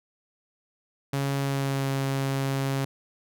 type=tone with pitch glide; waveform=sawtooth; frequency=138.59 to 136.21 Hz; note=C#3 to C#3; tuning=0 to -30 cents; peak=-21 dBFS; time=1.13-2.85 s; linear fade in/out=5 ms; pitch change=-30 cents; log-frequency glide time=1.37-1.89 s; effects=none